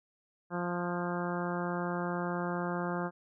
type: harmonic tone with a mistuned harmonic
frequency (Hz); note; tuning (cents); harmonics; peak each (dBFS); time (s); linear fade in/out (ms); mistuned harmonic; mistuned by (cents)
175.5; F3; +9; 1 / 2 / 3 / 4 / 5 / 6 / 7 / 8 / 9; -35 / -38 / -40 / -41 / -42 / -43 / -43 / -44 / -45; 0.5-3.11; 50; 9; +16
effects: none